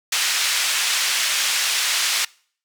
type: band-pass noise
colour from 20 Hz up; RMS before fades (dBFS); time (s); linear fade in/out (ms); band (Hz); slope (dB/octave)
pink; -21; 0.12-2.25; 5; 2100 to 8400; 12
effects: noise-tail reverb RT60 0.5 s tail -24 dB re dry